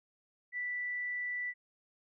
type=tone; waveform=sine; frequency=1971 Hz; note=B6; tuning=4 cents flat; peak=-34 dBFS; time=0.52-1.54 s; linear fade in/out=50 ms; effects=none